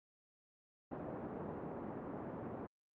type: band-pass noise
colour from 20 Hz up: pink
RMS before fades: -45 dBFS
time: 0.91-2.67 s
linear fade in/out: 10 ms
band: 170 to 780 Hz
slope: 12 dB/octave
effects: low-pass 2000 Hz 12 dB/octave + Opus 48 kbps